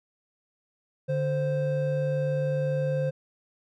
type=tone pair together; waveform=triangle; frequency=146.83 / 522.7 Hz; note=D3 / C5; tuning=0 / -2 cents; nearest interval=octave + minor seventh; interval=2198 cents; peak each=-25 dBFS; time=1.08-3.11 s; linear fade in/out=20 ms; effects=none

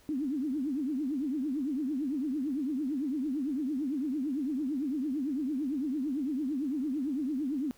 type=tone with vibrato; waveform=sine; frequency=280 Hz; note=C#4; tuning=18 cents sharp; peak=-29 dBFS; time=0.09-7.71 s; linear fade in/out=0 ms; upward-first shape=triangle; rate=8.9 Hz; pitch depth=250 cents each way; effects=pink hiss -61 dBFS RMS until 7.77 s

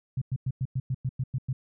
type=tone bursts; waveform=sine; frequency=129.6 Hz; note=C3; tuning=16 cents flat; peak=-25 dBFS; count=10; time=0.17-1.53 s; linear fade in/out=5 ms; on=46 ms; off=100 ms; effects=none

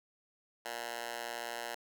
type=tone with high-pass filter; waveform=10% pulse; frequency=118.1 Hz; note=A#2; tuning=23 cents sharp; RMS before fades=-41 dBFS; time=0.65-1.75 s; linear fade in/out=5 ms; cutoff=820 Hz; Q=1; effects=none

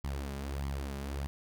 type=tone with flanger; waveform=sawtooth; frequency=69.3 Hz; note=C#2; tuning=in tune; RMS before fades=-37 dBFS; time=0.04-1.27 s; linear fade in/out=0 ms; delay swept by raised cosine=0.93 to 5.03 ms; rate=1.6 Hz; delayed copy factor=+0.65; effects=11-bit

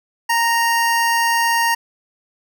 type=tone; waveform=25% pulse; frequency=929 Hz; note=A#5; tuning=6 cents flat; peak=-11 dBFS; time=0.29-1.75 s; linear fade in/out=10 ms; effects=none

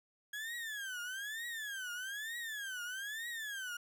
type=tone with vibrato; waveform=35% pulse; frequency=1650 Hz; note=G#6; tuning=12 cents flat; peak=-38 dBFS; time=0.33-3.77 s; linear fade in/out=5 ms; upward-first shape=triangle; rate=1.1 Hz; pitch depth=270 cents each way; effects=none

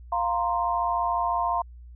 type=chord; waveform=sine; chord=F suspended fourth; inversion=none; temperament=equal; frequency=698.5 / 932.3 / 1046.5 Hz; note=F5 / Bb5 / C6; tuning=0 / 0 / 0 cents; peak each=-27 dBFS; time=0.12-1.62 s; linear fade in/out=5 ms; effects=added 60 Hz sine -42 dBFS peak until 1.95 s

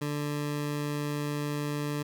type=tone; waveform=20% pulse; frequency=146.83 Hz; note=D3; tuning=in tune; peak=-25 dBFS; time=0.01-2.03 s; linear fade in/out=10 ms; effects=none

